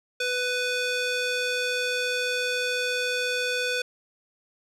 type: tone with band-pass filter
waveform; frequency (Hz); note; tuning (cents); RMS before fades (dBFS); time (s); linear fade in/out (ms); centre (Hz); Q
square; 497.1; B4; +11; -27; 0.2-3.82; 5; 3000; 0.75
effects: none